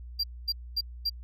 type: tone bursts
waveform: triangle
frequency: 4740 Hz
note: D8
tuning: 15 cents sharp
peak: -24 dBFS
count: 4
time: 0.19-1.098 s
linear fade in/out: 10 ms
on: 47 ms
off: 240 ms
effects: added 60 Hz sine -40 dBFS peak until 1.23 s